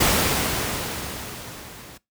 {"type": "noise with level ramp", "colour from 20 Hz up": "pink", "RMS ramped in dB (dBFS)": [-17, -43], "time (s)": [0, 1.98], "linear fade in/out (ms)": 10, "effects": ["noise-tail reverb RT60 0.2 s tail -22 dB re dry", "high-pass 60 Hz 12 dB/octave"]}